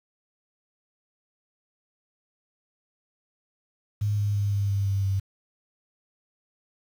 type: tone with pitch steps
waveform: sine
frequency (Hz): 103.83 / 102.7 / 101.58 / 100.47 / 99.37 / 98.29 / 97.21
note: G#2 / G#2 / G#2 / G2 / G2 / G2 / G2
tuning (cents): 0 / -19 / -38 / +43 / +24 / +5 / -14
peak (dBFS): -22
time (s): 4.01-5.2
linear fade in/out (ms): 10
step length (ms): 170
effects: 8-bit